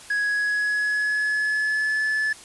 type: tone with pitch glide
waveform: triangle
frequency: 1666 to 1731.7 Hz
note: G#6 to A6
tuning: +5 to -28 cents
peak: -19 dBFS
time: 0.1-2.33 s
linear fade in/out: 5 ms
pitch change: +67 cents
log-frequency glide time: 0.21-2.02 s
effects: white hiss -44 dBFS RMS until 2.44 s + resampled to 24000 Hz